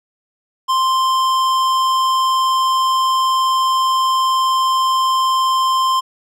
sine tone with tanh clipping, 1046.5 Hz, C6, in tune, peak -15 dBFS, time 0.68-6.01 s, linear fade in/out 20 ms, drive 16 dB, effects none

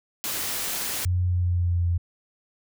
white noise, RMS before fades -29 dBFS, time 0.24-1.05 s, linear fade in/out 0 ms
sine tone with pitch glide, 89.8 to 86.49 Hz, F2 to F2, +49 to -16 cents, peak -20 dBFS, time 1.05-1.98 s, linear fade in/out 10 ms, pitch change -65 cents, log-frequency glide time 1.26-1.87 s
effects none

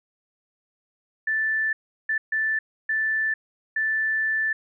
sine tone bursts at uneven times, 1760 Hz, A6, in tune, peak -21 dBFS, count 5, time 1.27-1.73 / 2.09-2.18 / 2.32-2.59 / 2.89-3.34 / 3.76-4.53 s, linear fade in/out 5 ms, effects none

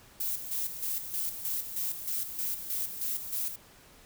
violet noise with tremolo, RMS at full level -32 dBFS, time 0.2-3.56 s, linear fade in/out 5 ms, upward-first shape square, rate 3.2 Hz, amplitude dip 60%, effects pink hiss -56 dBFS RMS until 4.05 s

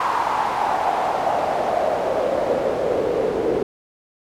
pink noise with band-pass filter sweep, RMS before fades -21 dBFS, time 0-3.63 s, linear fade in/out 5 ms, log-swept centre 1000 to 420 Hz, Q 4.5, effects none

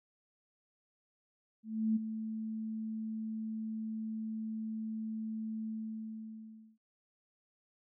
sine tone with ADSR envelope, 220 Hz, A3, in tune, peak -26 dBFS, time 1.63-6.78 s, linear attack 330 ms, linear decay 16 ms, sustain -10 dB, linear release 1100 ms, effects none

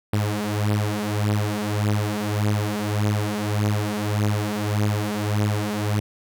sawtooth beating tone pair, 103.83 / 105.53 Hz, G#2 / G#2, 0 / +28 cents, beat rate 1.7 Hz, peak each -20 dBFS, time 0.13-6 s, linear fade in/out 5 ms, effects none

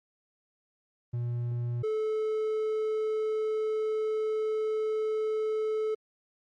triangle tone pair in turn, 120 / 434.1 Hz, B2 / A4, -49 / -23 cents, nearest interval octave + minor seventh, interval 2226 cents, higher second, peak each -27 / -25 dBFS, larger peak second, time 1.13-1.83 / 1.83-5.95 s, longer second, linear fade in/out 10 ms, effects Opus 32 kbps

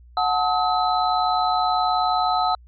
sine tone cluster, 733 / 872 / 1275 / 4023 Hz, F#5 / A5 / D#6 / B7, -16 / -16 / +42 / +31 cents, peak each -21 / -25 / -23 / -30 dBFS, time 0.17-2.55 s, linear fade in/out 2 ms, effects added 60 Hz sine -45 dBFS peak until 2.67 s

